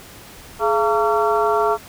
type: harmonic tone with a mistuned harmonic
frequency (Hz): 227.5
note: A#3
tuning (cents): -42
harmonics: 2 / 3 / 4 / 5 / 6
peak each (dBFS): -19 / -21 / -22 / -23 / -24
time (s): 0.59-1.78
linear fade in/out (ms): 50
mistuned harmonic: 2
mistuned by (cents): -130
effects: pink hiss -41 dBFS RMS until 1.88 s